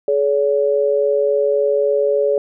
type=tone pair together; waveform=sine; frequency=424.4 / 568 Hz; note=G#4 / C#5; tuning=+38 / +42 cents; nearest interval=perfect fourth; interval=504 cents; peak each=-16 dBFS; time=0.08-2.38 s; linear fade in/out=2 ms; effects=none